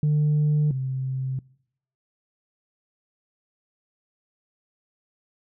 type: tone pair in turn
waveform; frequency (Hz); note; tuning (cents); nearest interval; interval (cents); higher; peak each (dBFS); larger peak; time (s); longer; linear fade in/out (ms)
sine; 150 / 131.52; D3 / C3; +37 / +9; major second; 228; first; -16 / -24; first; 0.03-0.71 / 0.71-1.39; neither; 2
effects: noise-tail reverb RT60 0.7 s tail -24 dB re dry + tanh soft clip ceiling -16 dBFS